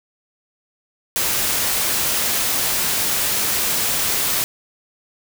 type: noise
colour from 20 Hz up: white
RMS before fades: -20 dBFS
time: 1.16-4.44 s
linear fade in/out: 0 ms
effects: none